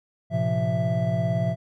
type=tone cluster; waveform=triangle; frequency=111.3 / 129.1 / 171.8 / 661 Hz; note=A2 / C3 / F3 / E5; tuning=+20 / -23 / -28 / +5 cents; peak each=-25 dBFS; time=0.3-1.56 s; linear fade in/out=50 ms; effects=none